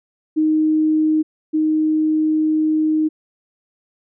sine tone pair in turn, 311.1 / 311.1 Hz, D#4 / D#4, 0 / 0 cents, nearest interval unison, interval 0 cents, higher neither, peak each -13 / -14 dBFS, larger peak first, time 0.36-1.23 / 1.53-3.09 s, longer second, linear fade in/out 20 ms, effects none

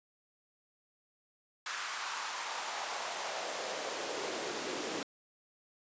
pink noise with high-pass filter sweep, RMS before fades -38 dBFS, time 1.66-5.03 s, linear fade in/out 2 ms, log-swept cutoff 1300 to 310 Hz, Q 2, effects resampled to 16000 Hz

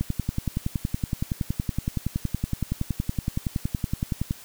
click train, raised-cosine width 5 ms, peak -12 dBFS, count 47, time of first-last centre 0.01-4.309 s, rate 10.7 Hz, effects white hiss -46 dBFS RMS until 4.44 s

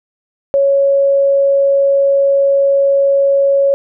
sine tone, 554.4 Hz, C#5, in tune, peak -8 dBFS, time 0.54-3.74 s, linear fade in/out 0 ms, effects none

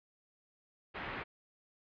white low-pass noise, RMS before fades -42 dBFS, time 0.94-1.24 s, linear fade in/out 20 ms, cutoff 2400 Hz, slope 24 dB/octave, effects resampled to 11025 Hz

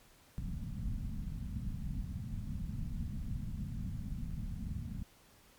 pink low-pass noise, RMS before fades -39 dBFS, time 0.38-5.03 s, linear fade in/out 0 ms, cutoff 230 Hz, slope 48 dB/octave, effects pink hiss -63 dBFS RMS until 5.58 s + MP3 96 kbps

